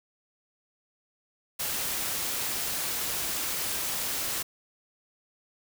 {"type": "noise", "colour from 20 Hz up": "white", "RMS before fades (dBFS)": -31, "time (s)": [1.59, 4.43], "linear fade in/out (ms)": 10, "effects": []}